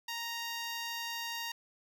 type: tone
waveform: 10% pulse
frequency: 932.3 Hz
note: A#5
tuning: in tune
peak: -28 dBFS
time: 0.08-1.52 s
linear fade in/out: 5 ms
effects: none